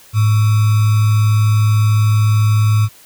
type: tone with sample-and-hold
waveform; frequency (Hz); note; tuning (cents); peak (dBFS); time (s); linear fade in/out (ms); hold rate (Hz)
sine; 106.8; G#2; +49; -9; 0.13-2.89; 50; 1225
effects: white hiss -44 dBFS RMS until 3.05 s